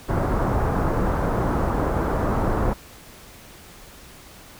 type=low-pass noise; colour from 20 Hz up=pink; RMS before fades=-22 dBFS; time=0.08-2.74 s; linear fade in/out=20 ms; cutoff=1300 Hz; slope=24 dB/octave; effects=pink hiss -45 dBFS RMS until 4.59 s